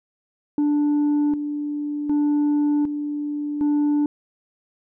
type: tone with tremolo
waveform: sine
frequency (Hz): 293.7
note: D4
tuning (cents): 0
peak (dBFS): -14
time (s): 0.58-4.06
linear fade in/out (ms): 2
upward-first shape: square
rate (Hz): 0.66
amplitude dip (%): 65
effects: tanh soft clip ceiling -16 dBFS